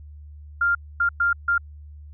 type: tone bursts at uneven times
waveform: sine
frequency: 1397 Hz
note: F6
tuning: in tune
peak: -17 dBFS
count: 4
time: 0.61-0.75 / 1-1.09 / 1.2-1.33 / 1.48-1.58 s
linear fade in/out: 5 ms
effects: added 74 Hz sine -39 dBFS peak until 2.13 s